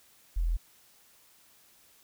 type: tone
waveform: sine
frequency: 41.72 Hz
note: E1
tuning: 22 cents sharp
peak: -25 dBFS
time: 0.36-0.57 s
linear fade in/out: 10 ms
effects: white hiss -61 dBFS RMS until 2.03 s